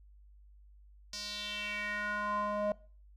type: tone with band-pass filter sweep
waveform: square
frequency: 207.7 Hz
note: G#3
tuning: in tune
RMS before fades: -36 dBFS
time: 1.13-2.72 s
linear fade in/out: 2 ms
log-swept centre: 5300 to 650 Hz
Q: 3.7
effects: noise-tail reverb RT60 0.4 s tail -21 dB re dry + added 50 Hz sine -55 dBFS peak until 3.16 s